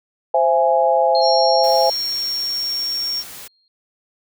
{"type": "chord", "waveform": "sine", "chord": "C augmented", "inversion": "none", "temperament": "equal with one note detuned", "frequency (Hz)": [523.3, 668.8, 830.6], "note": ["C5", "E5", "G#5"], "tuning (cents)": [0, 25, 0], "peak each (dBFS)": -17, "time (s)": [0.34, 1.9], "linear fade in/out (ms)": 5}
{"type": "tone with exponential decay", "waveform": "sine", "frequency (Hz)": 4228, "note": "C8", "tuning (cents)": 17, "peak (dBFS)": -21, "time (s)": [1.15, 3.68], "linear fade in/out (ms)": 1, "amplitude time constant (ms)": 550}
{"type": "tone", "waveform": "sine", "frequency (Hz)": 5530, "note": "F8", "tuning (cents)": -18, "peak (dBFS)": -20, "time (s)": [1.21, 3.24], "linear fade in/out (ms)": 50}
{"type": "noise", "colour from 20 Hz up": "white", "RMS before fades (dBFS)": -36, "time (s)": [1.63, 3.48], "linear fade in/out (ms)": 10}
{"effects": []}